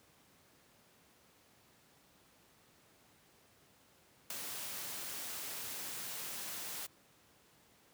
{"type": "noise with ADSR envelope", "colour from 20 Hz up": "white", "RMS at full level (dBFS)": -37, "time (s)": [4.3, 6.87], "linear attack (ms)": 4, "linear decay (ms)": 6, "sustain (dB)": -6, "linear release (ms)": 13, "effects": ["pink hiss -66 dBFS RMS until 7.93 s", "high-pass 100 Hz 12 dB/octave"]}